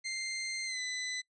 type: tone with pitch glide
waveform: 20% pulse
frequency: 2093 to 2005 Hz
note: C7 to B6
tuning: 0 to +26 cents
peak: -30 dBFS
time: 0.04-1.22 s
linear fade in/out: 20 ms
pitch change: -74 cents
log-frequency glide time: 0.65-0.8 s
effects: noise-tail reverb RT60 0.1 s tail -23 dB re dry + resampled to 22050 Hz